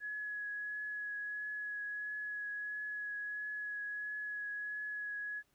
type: tone with vibrato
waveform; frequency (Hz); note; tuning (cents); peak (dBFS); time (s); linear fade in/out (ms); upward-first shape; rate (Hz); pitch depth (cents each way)
sine; 1683; G#6; +23; -38; 0-5.43; 50; triangle; 1.5; 15
effects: pink hiss -75 dBFS RMS until 5.54 s